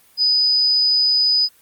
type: tone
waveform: sine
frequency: 4983 Hz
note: D#8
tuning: 2 cents sharp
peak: -13 dBFS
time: 0.17-1.49 s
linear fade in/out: 50 ms
effects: white hiss -53 dBFS RMS until 1.61 s + Opus 32 kbps